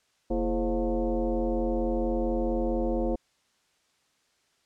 sine tone with frequency modulation, 146.83 Hz, D3, in tune, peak -24 dBFS, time 0.3-3.16 s, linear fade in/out 10 ms, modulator 189 Hz, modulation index 2.5, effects white hiss -69 dBFS RMS until 4.65 s + low-pass 7000 Hz 12 dB/octave

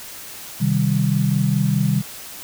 sine chord, C minor, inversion none, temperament equal, 130.81 / 155.56 / 196 Hz, C3 / Eb3 / G3, 0 / 0 / 0 cents, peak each -20 dBFS, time 0.6-2.02 s, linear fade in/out 20 ms, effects white hiss -36 dBFS RMS until 2.43 s

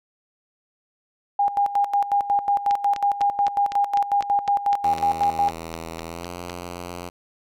sine tone with tremolo, 809 Hz, G#5, 46 cents flat, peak -16 dBFS, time 1.39-5.51 s, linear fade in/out 5 ms, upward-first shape square, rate 5.5 Hz, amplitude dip 75%
click train, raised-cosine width 0.2 ms, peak -14 dBFS, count 16, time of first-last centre 2.71-6.498 s, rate 3.96 Hz
5% pulse tone with pitch glide, 82.41 to 87.82 Hz, E2 to F2, 0 to +10 cents, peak -21 dBFS, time 4.83-7.1 s, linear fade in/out 20 ms, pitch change +110 cents, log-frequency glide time 6.05-6.29 s
effects none

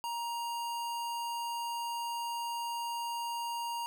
square tone, 940 Hz, A#5, 14 cents sharp, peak -35 dBFS, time 0.04-3.86 s, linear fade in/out 0 ms, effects none

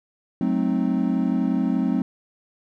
triangle chord, F# diminished seventh, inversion none, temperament equal with one note detuned, 185 / 216.7 / 261.6 / 311.1 Hz, F#3 / A3 / C4 / Eb4, 0 / -26 / 0 / 0 cents, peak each -23 / -23 / -21 / -27 dBFS, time 0.41-2.02 s, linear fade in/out 2 ms, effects none

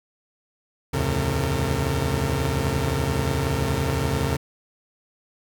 sawtooth tone cluster, 72.2 / 83.7 / 109.3 / 134.9 / 455 Hz, D2 / E2 / A2 / C#3 / A#4, -29 / +27 / -11 / -47 / -42 cents, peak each -25 / -24 / -28 / -21 / -26 dBFS, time 0.93-4.37 s, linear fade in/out 10 ms, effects none

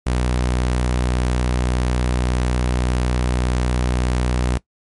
sawtooth tone, 61.74 Hz, B1, in tune, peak -13 dBFS, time 0.06-4.58 s, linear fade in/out 10 ms, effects noise-tail reverb RT60 0.1 s tail -20 dB re dry + MP3 48 kbps

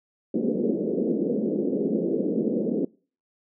pink band-pass noise, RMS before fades -25 dBFS, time 0.34-2.85 s, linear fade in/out 5 ms, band 190 to 500 Hz, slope 48 dB/octave, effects noise-tail reverb RT60 0.4 s tail -24 dB re dry

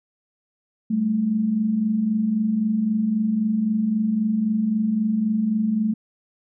sine tone pair together, 194.6 / 218.4 Hz, G3 / A3, -12 / -13 cents, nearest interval major second, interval 199 cents, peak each -27 / -19 dBFS, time 0.9-5.94 s, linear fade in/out 10 ms, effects none

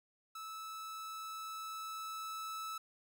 45% pulse tone with level ramp, 1308 Hz, E6, 14 cents flat, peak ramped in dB -44 to -40 dBFS, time 0.35-2.78 s, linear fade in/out 5 ms, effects none

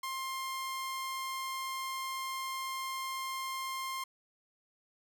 sawtooth tone, 1058 Hz, C6, 19 cents sharp, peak -32 dBFS, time 0.03-4.04 s, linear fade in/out 5 ms, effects none

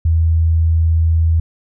sine tone, 81.6 Hz, E2, 17 cents flat, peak -10 dBFS, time 0.05-1.4 s, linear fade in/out 5 ms, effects none

